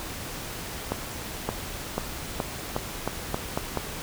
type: accelerating click train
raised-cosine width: 1 ms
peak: -11 dBFS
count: 9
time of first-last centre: 0.92-3.773 s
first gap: 570 ms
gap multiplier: 0.86
effects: pink hiss -36 dBFS RMS until 4.02 s